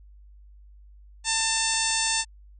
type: harmonic tone with a mistuned harmonic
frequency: 894 Hz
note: A5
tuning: 27 cents sharp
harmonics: 1 / 2 / 3 / 4 / 5 / 6 / 7 / 8 / 9 / 10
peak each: -32 / -32 / -32 / -32 / -32 / -32 / -32 / -32 / -32 / -32 dBFS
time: 1.24-2.25 s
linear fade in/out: 50 ms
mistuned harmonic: 10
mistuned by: -48 cents
effects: added 50 Hz sine -47 dBFS peak until 2.59 s